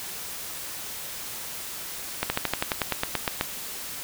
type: slowing click train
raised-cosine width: 0.3 ms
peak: -7 dBFS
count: 13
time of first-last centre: 2.23-3.411 s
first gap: 70 ms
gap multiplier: 1.06
effects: white hiss -36 dBFS RMS until 4.03 s

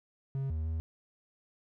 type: tone with pitch steps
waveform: triangle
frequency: 135.6 / 78.8 / 80.4 Hz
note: C#3 / D#2 / E2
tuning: -38 / +23 / -43 cents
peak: -29 dBFS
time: 0.35-0.8 s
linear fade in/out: 0 ms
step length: 150 ms
effects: none

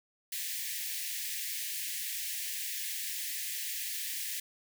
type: high-pass noise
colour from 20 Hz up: white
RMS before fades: -37 dBFS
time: 0.32-4.4 s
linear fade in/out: 5 ms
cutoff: 1700 Hz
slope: 96 dB/octave
effects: none

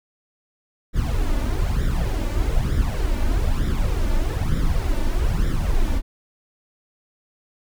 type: noise with flanger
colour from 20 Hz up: brown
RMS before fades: -20 dBFS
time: 0.93-6.02 s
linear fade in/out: 50 ms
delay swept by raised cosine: 0.55 to 3.45 ms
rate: 1.1 Hz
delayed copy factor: +0.7
effects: none

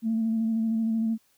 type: tone with vibrato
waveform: sine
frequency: 224.2 Hz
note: A3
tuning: 33 cents sharp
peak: -22 dBFS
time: 0.02-1.18 s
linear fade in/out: 50 ms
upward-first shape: square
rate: 13 Hz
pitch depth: 20 cents each way
effects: tanh soft clip ceiling -18 dBFS + white hiss -66 dBFS RMS until 1.37 s

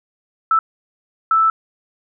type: tone bursts at uneven times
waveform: sine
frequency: 1318.5 Hz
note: E6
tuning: in tune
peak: -11 dBFS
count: 2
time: 0.51-0.59 / 1.31-1.5 s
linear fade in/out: 2 ms
effects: none

